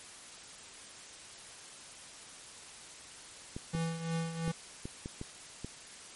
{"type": "clicks", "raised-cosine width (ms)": 3, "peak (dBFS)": -26, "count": 7, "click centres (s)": [3.565, 3.75, 4.479, 4.855, 5.059, 5.214, 5.646]}
{"type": "tone with tremolo", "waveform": "square", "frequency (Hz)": 164.81, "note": "E3", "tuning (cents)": 0, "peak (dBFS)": -31, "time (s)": [3.73, 4.52], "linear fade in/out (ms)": 10, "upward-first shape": "triangle", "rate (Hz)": 2.9, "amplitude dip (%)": 70}
{"effects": ["white hiss -50 dBFS RMS until 6.15 s", "MP3 48 kbps"]}